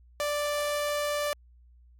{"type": "tone", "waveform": "sawtooth", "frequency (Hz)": 587.3, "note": "D5", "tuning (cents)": 0, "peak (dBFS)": -23, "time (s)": [0.2, 1.33], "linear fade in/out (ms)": 0, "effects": ["added 60 Hz sine -53 dBFS peak until 1.99 s", "MP3 64 kbps"]}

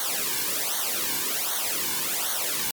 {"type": "noise with flanger", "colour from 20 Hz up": "white", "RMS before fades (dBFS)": -27, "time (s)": [0, 2.71], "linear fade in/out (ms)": 2, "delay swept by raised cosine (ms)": [0.39, 1.59], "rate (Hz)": 1.3, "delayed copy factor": -0.9, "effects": ["MP3 96 kbps"]}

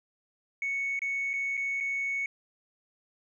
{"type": "tone with dropouts", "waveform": "sine", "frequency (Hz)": 2217, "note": "C#7", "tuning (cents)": 0, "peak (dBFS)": -27, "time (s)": [0.62, 2.26], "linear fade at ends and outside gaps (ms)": 2, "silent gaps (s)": [[0.992, 1.018], [1.333, 1.337], [1.57, 1.575], [1.803, 1.807]], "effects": ["tanh soft clip ceiling -25 dBFS"]}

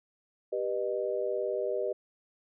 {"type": "chord", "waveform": "sine", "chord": "G augmented", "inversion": "none", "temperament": "just", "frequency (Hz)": [392, 490, 612.5], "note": ["G4", "B4", "D#5"], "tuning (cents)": [0, -14, -27], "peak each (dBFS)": -33, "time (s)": [0.52, 1.93], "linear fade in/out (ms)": 10, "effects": []}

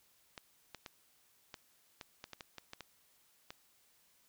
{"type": "clicks", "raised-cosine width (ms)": 0.2, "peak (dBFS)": -28, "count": 12, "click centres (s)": [0.378, 0.747, 0.862, 1.542, 2.012, 2.241, 2.333, 2.408, 2.583, 2.734, 2.807, 3.505], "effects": ["white hiss -70 dBFS RMS until 4.28 s"]}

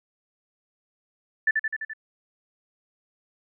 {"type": "tone with echo", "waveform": "sine", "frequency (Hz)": 1760, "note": "A6", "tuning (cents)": 0, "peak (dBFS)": -17, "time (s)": [1.47, 1.51], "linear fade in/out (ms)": 5, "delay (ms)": 85, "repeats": 5, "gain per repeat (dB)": -3, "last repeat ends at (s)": 1.935, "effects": []}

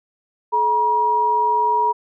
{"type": "tone pair together", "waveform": "sine", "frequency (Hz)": [430, 955.9], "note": ["A4", "A#5"], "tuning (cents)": [-40, 43], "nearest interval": "octave + major second", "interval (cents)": 1383, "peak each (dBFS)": [-25, -15], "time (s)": [0.52, 1.93], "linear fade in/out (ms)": 20, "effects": []}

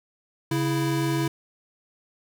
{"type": "tone pair together", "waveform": "square", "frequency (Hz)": [138.58, 329.6], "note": ["C#3", "E4"], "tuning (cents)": [0, 0], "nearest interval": "octave + minor third", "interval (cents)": 1500, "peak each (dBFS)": -26, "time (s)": [0.51, 1.28], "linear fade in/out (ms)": 5, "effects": []}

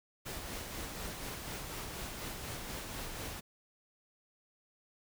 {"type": "noise with tremolo", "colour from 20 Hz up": "pink", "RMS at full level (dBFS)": -41, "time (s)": [0.25, 3.41], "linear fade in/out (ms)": 20, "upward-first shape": "sine", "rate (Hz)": 4.1, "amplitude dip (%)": 30, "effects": []}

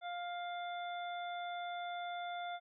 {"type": "harmonic tone", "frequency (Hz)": 702, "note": "F5", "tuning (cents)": 9, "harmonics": [1, 2, 3, 5], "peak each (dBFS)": [-40, -48, -52, -51], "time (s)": [0.01, 2.6], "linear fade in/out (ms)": 50, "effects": []}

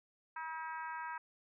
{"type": "harmonic tone", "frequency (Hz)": 320.2, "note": "D#4", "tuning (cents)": 50, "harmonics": [3, 4, 5, 6, 7, 8], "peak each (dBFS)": [-42, -48, -46, -54, -57, -59], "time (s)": [0.36, 1.18], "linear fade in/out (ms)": 5, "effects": []}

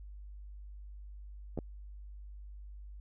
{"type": "clicks", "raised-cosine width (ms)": 2, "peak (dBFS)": -23, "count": 2, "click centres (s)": [1.576, 1.588], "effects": ["added 50 Hz sine -45 dBFS peak until 3 s"]}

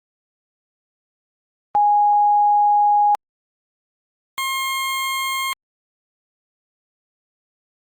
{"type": "tone pair in turn", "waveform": ["sine", "20% pulse"], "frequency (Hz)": [827, 1069.1], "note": ["G#5", "C6"], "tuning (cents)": [-8, 37], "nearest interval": "major third", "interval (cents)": 445, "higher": "second", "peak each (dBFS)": [-12, -16], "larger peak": "first", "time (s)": [[1.75, 3.15], [4.38, 5.53]], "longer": "first", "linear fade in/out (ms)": 0, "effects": ["Opus 24 kbps"]}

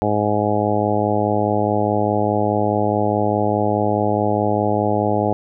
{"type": "harmonic tone", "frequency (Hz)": 104.8, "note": "G#2", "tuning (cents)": 16, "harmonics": [1, 2, 3, 4, 5, 6, 7, 8], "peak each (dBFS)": [-24, -24, -24, -24, -24, -24, -24, -24], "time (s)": [0.02, 5.33], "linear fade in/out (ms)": 0, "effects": []}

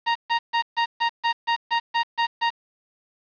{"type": "tone bursts", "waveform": "sawtooth", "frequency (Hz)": 932.3, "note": "A#5", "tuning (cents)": 0, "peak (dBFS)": -15, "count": 11, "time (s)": [0.06, 2.505], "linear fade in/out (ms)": 20, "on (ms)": 95, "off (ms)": 140, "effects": ["resampled to 11025 Hz", "7-bit"]}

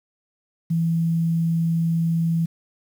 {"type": "tone with quantisation", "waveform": "sine", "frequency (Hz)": 165.6, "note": "E3", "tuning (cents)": 8, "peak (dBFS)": -18, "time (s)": [0.7, 2.46], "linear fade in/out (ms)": 10, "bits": 8, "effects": []}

